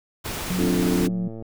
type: noise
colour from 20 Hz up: pink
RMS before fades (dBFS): -30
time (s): 0.24-1.08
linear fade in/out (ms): 20
type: tone with vibrato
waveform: sine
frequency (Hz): 181.5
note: F#3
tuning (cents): -33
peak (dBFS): -23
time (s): 0.5-1.28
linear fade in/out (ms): 5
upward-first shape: sine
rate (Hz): 2.2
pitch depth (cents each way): 11
type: chord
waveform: sine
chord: D minor seventh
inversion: third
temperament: equal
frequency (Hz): 261.6 / 293.7 / 349.2 / 440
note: C4 / D4 / F4 / A4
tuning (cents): 0 / 0 / 0 / 0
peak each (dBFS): -25 / -26 / -26 / -30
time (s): 0.58-1.09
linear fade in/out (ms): 10
type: click train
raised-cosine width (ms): 2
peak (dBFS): -24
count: 91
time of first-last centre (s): 0.62-1.424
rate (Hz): 112
effects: none